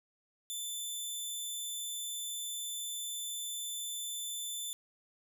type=tone; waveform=15% pulse; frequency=3526 Hz; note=A7; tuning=3 cents sharp; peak=-30 dBFS; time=0.5-4.73 s; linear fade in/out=0 ms; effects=none